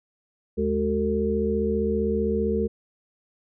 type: harmonic tone with a mistuned harmonic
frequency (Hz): 75.3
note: D2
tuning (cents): +44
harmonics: 1 / 3 / 5 / 6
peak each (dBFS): -30 / -26 / -28 / -25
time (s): 0.57-2.68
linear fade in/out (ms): 20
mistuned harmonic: 3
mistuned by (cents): -130
effects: none